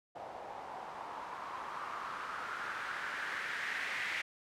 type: noise with low-pass filter sweep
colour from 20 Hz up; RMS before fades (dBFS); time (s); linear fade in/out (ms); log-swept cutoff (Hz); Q
blue; -41; 0.15-4.22; 10; 730 to 2100; 3.4
effects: none